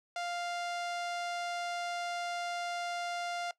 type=tone with low-pass filter; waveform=sawtooth; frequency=698.5 Hz; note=F5; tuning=in tune; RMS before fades=-37 dBFS; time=0.16-3.51 s; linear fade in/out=2 ms; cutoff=6200 Hz; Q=0.83; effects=noise-tail reverb RT60 0.1 s tail -19 dB re dry